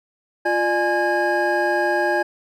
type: tone cluster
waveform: triangle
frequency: 349.5 / 600 / 834 / 1636 Hz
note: F4 / D5 / G#5 / G#6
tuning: +1 / +37 / +7 / -26 cents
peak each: -21 dBFS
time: 0.45-2.23 s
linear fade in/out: 10 ms
effects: none